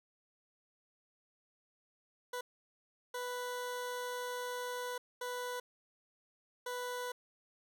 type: tone bursts at uneven times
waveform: 20% pulse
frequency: 493.9 Hz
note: B4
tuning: in tune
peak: -33 dBFS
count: 4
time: 2.33-2.41 / 3.14-4.98 / 5.21-5.6 / 6.66-7.12 s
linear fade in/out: 5 ms
effects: none